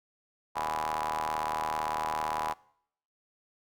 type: ring-modulated tone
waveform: sawtooth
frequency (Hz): 77.78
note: D#2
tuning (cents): 0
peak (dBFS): -23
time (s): 0.55-2.54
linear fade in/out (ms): 20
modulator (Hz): 911
effects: noise-tail reverb RT60 0.7 s tail -24 dB re dry